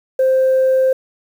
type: tone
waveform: sine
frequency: 523.3 Hz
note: C5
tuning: in tune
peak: -9 dBFS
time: 0.19-0.93 s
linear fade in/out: 5 ms
effects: tanh soft clip ceiling -8 dBFS + 7-bit